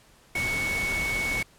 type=tone in noise; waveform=sine; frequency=2217 Hz; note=C#7; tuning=in tune; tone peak=-26 dBFS; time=0.35-1.43 s; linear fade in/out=5 ms; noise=pink; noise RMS=-33 dBFS; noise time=0.35-1.43 s; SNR=+4 dB; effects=pink hiss -57 dBFS RMS until 1.58 s + low-pass 12000 Hz 12 dB/octave